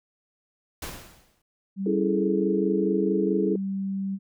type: noise with exponential decay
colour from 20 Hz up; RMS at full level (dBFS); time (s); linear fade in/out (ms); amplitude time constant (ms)
pink; -32; 0.82-1.42; 5; 130
type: tone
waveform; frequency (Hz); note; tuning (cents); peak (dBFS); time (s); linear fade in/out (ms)
sine; 194.6; G3; -12; -26; 1.76-4.19; 50
type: chord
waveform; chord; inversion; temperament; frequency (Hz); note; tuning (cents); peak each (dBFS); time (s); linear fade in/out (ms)
sine; A major seventh; first; equal; 277.2 / 329.6 / 415.3 / 440; C#4 / E4 / G#4 / A4; 0 / 0 / 0 / 0; -31 / -26 / -26 / -30; 1.86-3.56; 5
effects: none